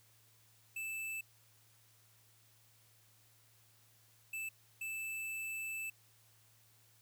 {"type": "tone bursts at uneven times", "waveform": "square", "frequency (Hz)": 2637, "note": "E7", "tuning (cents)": 0, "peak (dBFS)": -40, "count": 3, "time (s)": [[0.76, 1.21], [4.33, 4.49], [4.81, 5.9]], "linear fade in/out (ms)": 5, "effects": ["added 111 Hz sine -70 dBFS peak until 7.01 s", "white hiss -68 dBFS RMS until 7.01 s"]}